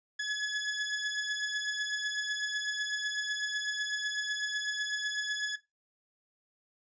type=beating tone pair; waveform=sawtooth; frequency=1696 / 1704 Hz; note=G#6 / G#6; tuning=+36 / +44 cents; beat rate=8 Hz; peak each=-29 / -33 dBFS; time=0.19-5.56 s; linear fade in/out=10 ms; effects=noise-tail reverb RT60 0.2 s tail -17 dB re dry + resampled to 16000 Hz